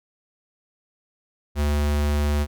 square tone, 73.42 Hz, D2, in tune, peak -20 dBFS, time 1.55-2.47 s, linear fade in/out 50 ms, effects none

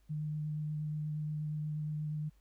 sine tone with vibrato, 151.9 Hz, D#3, 41 cents flat, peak -34 dBFS, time 0.09-2.3 s, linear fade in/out 20 ms, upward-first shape sine, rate 8.4 Hz, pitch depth 11 cents each way, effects added 50 Hz sine -63 dBFS peak until 2.4 s + pink hiss -75 dBFS RMS until 2.4 s

